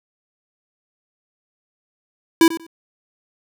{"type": "tone with echo", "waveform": "square", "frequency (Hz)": 329.6, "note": "E4", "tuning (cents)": 0, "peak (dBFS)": -9, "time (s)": [2.41, 2.48], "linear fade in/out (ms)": 2, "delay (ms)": 93, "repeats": 2, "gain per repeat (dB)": -15, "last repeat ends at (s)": 2.666, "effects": []}